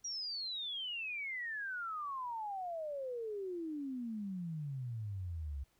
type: exponential sweep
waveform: sine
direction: down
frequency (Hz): 5800 to 66.2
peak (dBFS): -38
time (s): 0.04-5.64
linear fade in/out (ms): 10
effects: pink hiss -74 dBFS RMS until 5.79 s